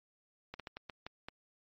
slowing click train, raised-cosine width 0.3 ms, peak -27 dBFS, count 7, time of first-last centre 0.54-1.285 s, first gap 57 ms, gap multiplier 1.31, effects MP3 32 kbps

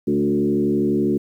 sine tone with frequency modulation, 290 Hz, D4, 22 cents flat, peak -16 dBFS, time 0.07-1.18 s, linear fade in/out 10 ms, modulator 72 Hz, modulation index 1.5, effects 9-bit

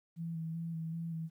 sine tone with vibrato, 164.3 Hz, E3, 5 cents flat, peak -36 dBFS, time 0.16-1.3 s, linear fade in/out 50 ms, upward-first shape square, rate 2.6 Hz, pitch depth 22 cents each way, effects 12-bit

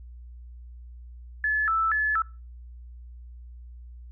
sine tone with vibrato, 1507 Hz, F#6, 31 cents sharp, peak -21 dBFS, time 1.44-2.22 s, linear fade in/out 2 ms, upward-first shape square, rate 2.1 Hz, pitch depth 230 cents each way, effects noise-tail reverb RT60 0.3 s tail -22 dB re dry + added 60 Hz sine -41 dBFS peak until 4.11 s

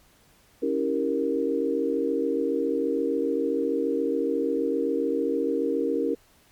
sine chord, C# diminished seventh, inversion none, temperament equal with one note detuned, 277.2 / 324 / 392 / 466.2 Hz, C#4 / E4 / G4 / Bb4, 0 / -30 / 0 / 0 cents, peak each -28 / -29 / -30 / -26 dBFS, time 0.62-6.15 s, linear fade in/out 10 ms, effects pink hiss -59 dBFS RMS until 6.51 s + MP3 96 kbps

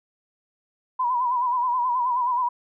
sine tone with vibrato, 988 Hz, B5, in tune, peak -20 dBFS, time 0.99-2.49 s, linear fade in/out 10 ms, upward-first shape sine, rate 9.4 Hz, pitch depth 70 cents each way, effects none

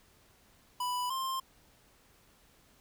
square tone pair in turn, 990 / 1054 Hz, B5 / C6, +4 / +12 cents, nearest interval minor second, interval 108 cents, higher second, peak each -32 / -33 dBFS, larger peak first, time 0.8-1.1 / 1.1-1.4 s, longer neither, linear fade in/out 5 ms, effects pink hiss -64 dBFS RMS until 2.8 s

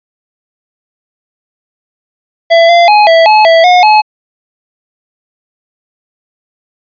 square tone with pitch steps, 669 / 688 / 838 / 659 / 857 / 659 / 721 / 854 Hz, E5 / F5 / G#5 / E5 / A5 / E5 / F#5 / G#5, +25 / -26 / +15 / -1 / -46 / -1 / -45 / +48 cents, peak -3 dBFS, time 2.5-4.02 s, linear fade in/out 20 ms, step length 190 ms, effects resampled to 11025 Hz

